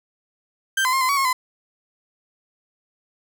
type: tone with pitch steps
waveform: 35% pulse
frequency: 1569 / 1022 / 1064 / 1026 / 1128 / 1084 / 1018 Hz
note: G6 / C6 / C6 / C6 / C#6 / C#6 / C6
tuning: +1 / -41 / +29 / -34 / +30 / -39 / -48 cents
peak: -16 dBFS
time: 0.77-1.33 s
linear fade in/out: 5 ms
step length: 80 ms
effects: none